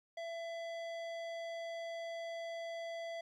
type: tone with low-pass filter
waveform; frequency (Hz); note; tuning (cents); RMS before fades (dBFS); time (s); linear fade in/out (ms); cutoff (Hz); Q
square; 669; E5; +25; -43; 0.17-3.21; 5; 4200; 0.78
effects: 13-bit